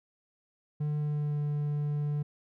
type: tone with pitch glide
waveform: triangle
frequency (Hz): 149.3 to 147.16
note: D3 to D3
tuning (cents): +29 to +4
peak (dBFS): -26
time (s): 0.8-2.23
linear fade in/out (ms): 10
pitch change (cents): -25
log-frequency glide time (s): 0.95-1.41
effects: none